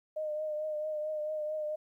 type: tone with vibrato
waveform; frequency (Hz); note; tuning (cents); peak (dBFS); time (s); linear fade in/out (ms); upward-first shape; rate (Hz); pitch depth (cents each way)
sine; 612; D#5; -29; -32; 0.16-1.76; 10; triangle; 4.5; 35
effects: 12-bit